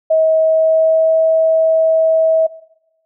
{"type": "tone with pitch glide", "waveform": "sine", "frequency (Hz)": [638, 644.3], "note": ["D#5", "E5"], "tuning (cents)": [43, -40], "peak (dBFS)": -9, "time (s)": [0.1, 2.47], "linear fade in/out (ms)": 10, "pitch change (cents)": 17, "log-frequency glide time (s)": [0.38, 1.17], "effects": ["noise-tail reverb RT60 0.9 s tail -19 dB re dry"]}